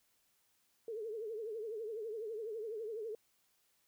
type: tone with vibrato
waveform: sine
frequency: 440 Hz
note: A4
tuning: in tune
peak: -39 dBFS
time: 0.88-3.15 s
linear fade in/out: 2 ms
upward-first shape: triangle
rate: 12 Hz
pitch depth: 130 cents each way
effects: white hiss -75 dBFS RMS until 3.87 s